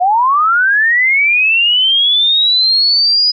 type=linear sweep; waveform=sine; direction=up; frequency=698.5 to 4978 Hz; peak=-8 dBFS; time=0-3.32 s; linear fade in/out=20 ms; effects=none